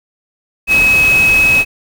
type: tone in noise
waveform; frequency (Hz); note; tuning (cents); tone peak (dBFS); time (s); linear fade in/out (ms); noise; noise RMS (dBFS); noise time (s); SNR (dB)
sine; 2558; D#7; +47; -7; 0.67-1.65; 50; pink; -21; 0.67-1.65; +11
effects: none